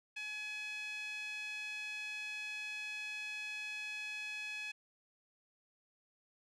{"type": "tone with band-pass filter", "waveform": "5% pulse", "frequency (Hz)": 846, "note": "G#5", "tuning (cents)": 32, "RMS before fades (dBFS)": -43, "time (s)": [0.16, 4.72], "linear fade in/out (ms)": 10, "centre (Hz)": 2300, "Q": 6.7, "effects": []}